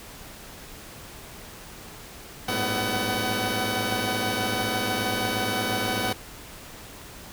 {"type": "tone cluster", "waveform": "10% pulse", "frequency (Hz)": [103.2, 111.5, 191.8, 249.3, 754], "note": ["G#2", "A2", "G3", "B3", "F#5"], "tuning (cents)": [-10, 23, -37, 16, 32], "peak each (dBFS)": [-24, -25, -28, -22, -20], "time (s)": [2.48, 6.13], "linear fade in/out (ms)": 5, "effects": ["pink hiss -43 dBFS RMS until 7.32 s"]}